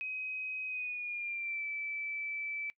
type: tone with pitch glide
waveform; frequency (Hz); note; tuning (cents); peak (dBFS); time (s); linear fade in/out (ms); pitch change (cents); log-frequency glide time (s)
sine; 2526 to 2316; D#7 to D7; +26 to -25; -35; 0.01-2.7; 0; -151; 0.67-1.65
effects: noise-tail reverb RT60 0.1 s tail -21 dB re dry